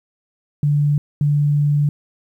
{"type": "tone bursts at uneven times", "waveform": "sine", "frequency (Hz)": 146.1, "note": "D3", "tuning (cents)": -9, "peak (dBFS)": -13, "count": 2, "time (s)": [[0.63, 0.98], [1.21, 1.89]], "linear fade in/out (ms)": 2, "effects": ["9-bit"]}